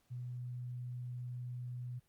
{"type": "tone", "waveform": "sine", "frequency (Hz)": 123.47, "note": "B2", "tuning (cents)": 0, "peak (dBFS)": -40, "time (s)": [0.1, 2], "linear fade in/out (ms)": 20, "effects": ["pink hiss -75 dBFS RMS until 2.08 s", "Opus 48 kbps"]}